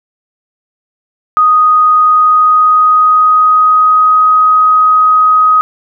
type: tone with pitch glide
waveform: sine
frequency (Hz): 1244.5 to 1257.5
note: D#6 to D#6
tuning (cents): 0 to +18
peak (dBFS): -4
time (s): 1.37-5.61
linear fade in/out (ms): 0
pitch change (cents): +18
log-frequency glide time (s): 1.96-4.26
effects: none